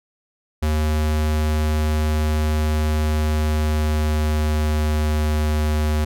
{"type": "tone with pitch glide", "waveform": "square", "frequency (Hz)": [76.8, 76.18], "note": ["D#2", "D#2"], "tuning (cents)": [-22, -36], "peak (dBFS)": -18, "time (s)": [0.62, 6.05], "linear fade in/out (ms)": 10, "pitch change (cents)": -14, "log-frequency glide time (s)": [2.96, 5.42], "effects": []}